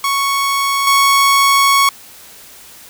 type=tone with level steps; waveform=sawtooth; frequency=1108.7 Hz; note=C#6; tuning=in tune; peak=-10 / -5 dBFS; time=0.04-1.89 s; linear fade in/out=2 ms; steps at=0.87 s; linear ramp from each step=2 ms; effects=white hiss -39 dBFS RMS until 2.89 s